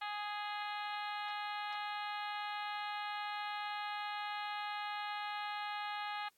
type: harmonic tone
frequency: 415.3 Hz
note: G#4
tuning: in tune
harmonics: 2 / 3 / 4 / 5 / 6 / 7 / 8 / 9 / 10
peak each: -41 / -45 / -47 / -49 / -51 / -52 / -53 / -54 / -55 dBFS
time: 0.01-6.29 s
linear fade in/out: 10 ms
effects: white hiss -75 dBFS RMS until 6.37 s + AAC 64 kbps